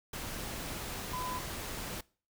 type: tone in noise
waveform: sine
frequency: 1005 Hz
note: B5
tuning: 30 cents sharp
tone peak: -36 dBFS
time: 1.13-1.39 s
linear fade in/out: 5 ms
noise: pink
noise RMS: -40 dBFS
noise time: 0.13-2.01 s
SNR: +1 dB
effects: noise-tail reverb RT60 0.4 s tail -23 dB re dry